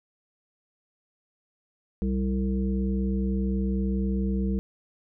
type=harmonic tone with a mistuned harmonic; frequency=64.6 Hz; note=C2; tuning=21 cents flat; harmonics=1 / 3 / 5 / 7; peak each=-27 / -26 / -36 / -37 dBFS; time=2.02-4.59 s; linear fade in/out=0 ms; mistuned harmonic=5; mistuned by=+43 cents; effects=none